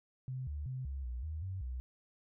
sine tone with pitch steps, 129.5 / 73.4 / 129.4 / 68 / 61 / 78.2 / 94.3 / 63.1 Hz, C3 / D2 / C3 / C#2 / B1 / D#2 / F#2 / B1, -17 / 0 / -19 / -33 / -21 / +9 / +33 / +38 cents, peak -37 dBFS, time 0.28-1.8 s, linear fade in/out 0 ms, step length 190 ms, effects none

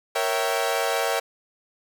sawtooth chord, A# diminished seventh, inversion none, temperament equal with one note detuned, 466.2 / 554.4 / 659.3 / 775.4 Hz, A#4 / C#5 / E5 / G5, 0 / 0 / 0 / -19 cents, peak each -24 dBFS, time 0.15-1.2 s, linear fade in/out 10 ms, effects none

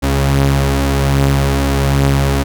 sawtooth tone pair together, 69.2 / 137.17 Hz, C#2 / C#3, -2 / -18 cents, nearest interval octave, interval 1184 cents, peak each -10 dBFS, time 0.02-2.44 s, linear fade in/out 20 ms, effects none

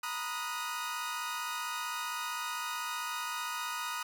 sawtooth chord, B major seventh, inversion third, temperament equal with one note detuned, 932.3 / 987.8 / 1244.5 / 1459.6 Hz, A#5 / B5 / D#6 / F#6, 0 / 0 / 0 / -24 cents, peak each -39 / -39 / -34 / -38 dBFS, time 0.03-4.03 s, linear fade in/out 5 ms, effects none

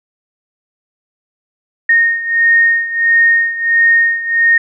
sine beating tone pair, 1848 / 1849.5 Hz, A#6 / A#6, -16 / -14 cents, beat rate 1.5 Hz, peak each -10 / -14 dBFS, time 1.89-4.58 s, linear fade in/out 5 ms, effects none

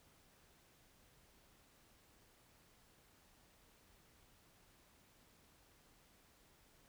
silence, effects pink hiss -69 dBFS RMS until 6.88 s

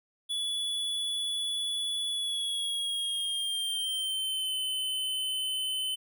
square tone with pitch glide, 3417 to 3044 Hz, G#7 to F#7, +49 to +48 cents, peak -30 dBFS, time 0.29-5.96 s, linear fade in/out 20 ms, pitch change -201 cents, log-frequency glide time 2.1-4.55 s, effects none

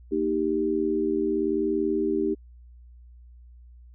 sine chord, Eb major, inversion second, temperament equal, 233.1 / 311.1 / 392 Hz, Bb3 / Eb4 / G4, 0 / 0 / 0 cents, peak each -31 / -26 / -25 dBFS, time 0.11-2.35 s, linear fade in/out 20 ms, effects added 60 Hz sine -46 dBFS peak until 3.94 s

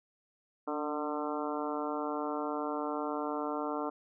harmonic tone with a mistuned harmonic, 149.9 Hz, D3, 36 cents sharp, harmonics 2 / 3 / 4 / 5 / 6 / 7 / 8 / 9, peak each -37 / -39 / -40 / -41 / -42 / -42 / -43 / -44 dBFS, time 0.67-3.9 s, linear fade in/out 10 ms, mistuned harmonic 2, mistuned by -38 cents, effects none

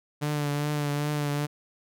sawtooth tone with vibrato, 146.83 Hz, D3, in tune, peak -22 dBFS, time 0.21-1.47 s, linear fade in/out 20 ms, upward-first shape triangle, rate 2.5 Hz, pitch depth 35 cents each way, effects none

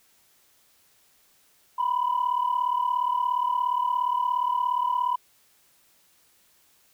sine tone pair together, 972 / 1009.1 Hz, B5 / B5, -28 / +37 cents, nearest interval minor second, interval 65 cents, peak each -24 dBFS, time 1.78-5.16 s, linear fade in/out 10 ms, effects tanh soft clip ceiling -17 dBFS + white hiss -62 dBFS RMS until 6.93 s

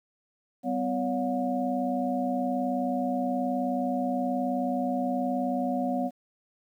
sine tone cluster, 194.3 / 253.2 / 564 / 720 Hz, G3 / B3 / C#5 / F#5, -15 / +43 / +30 / -47 cents, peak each -36 / -28 / -33 / -31 dBFS, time 0.63-6.11 s, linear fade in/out 50 ms, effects 10-bit

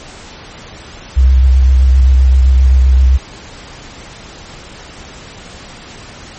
sine tone with vibrato, 64.8 Hz, C2, 16 cents flat, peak -4 dBFS, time 1.16-3.18 s, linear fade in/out 20 ms, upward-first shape triangle, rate 7.7 Hz, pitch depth 40 cents each way, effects pink hiss -33 dBFS RMS until 6.38 s + MP3 32 kbps

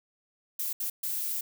violet noise bursts at uneven times, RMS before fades -32 dBFS, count 3, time 0.59-0.73 / 0.8-0.9 / 1.03-1.41 s, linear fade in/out 5 ms, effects none

